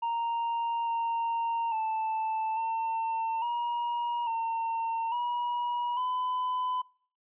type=tone with pitch steps; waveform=triangle; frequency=930 / 924 / 881 / 902 / 952 / 911 / 965 / 1006 Hz; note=A#5 / A#5 / A5 / A5 / A#5 / A#5 / B5 / B5; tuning=-4 / -16 / +2 / +43 / +36 / -40 / -40 / +32 cents; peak=-26 dBFS; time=0.02-6.82 s; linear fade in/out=10 ms; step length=850 ms; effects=noise-tail reverb RT60 0.5 s tail -25 dB re dry + resampled to 8000 Hz